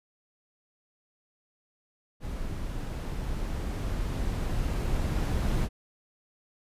brown noise with level ramp, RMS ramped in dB -35 to -26 dBFS, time 2.2-5.69 s, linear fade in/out 50 ms, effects resampled to 32000 Hz

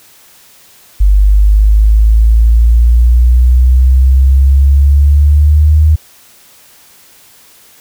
sine exponential sweep, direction up, 48.99 to 77.78 Hz, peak -3 dBFS, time 1-5.96 s, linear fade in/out 10 ms, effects white hiss -42 dBFS RMS until 7.8 s

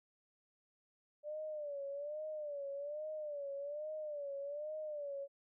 sine tone with vibrato, 587.3 Hz, D5, in tune, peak -40 dBFS, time 1.23-5.28 s, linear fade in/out 50 ms, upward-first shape sine, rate 1.2 Hz, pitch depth 96 cents each way, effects none

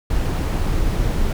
brown noise, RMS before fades -19 dBFS, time 0.1-1.33 s, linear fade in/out 5 ms, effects none

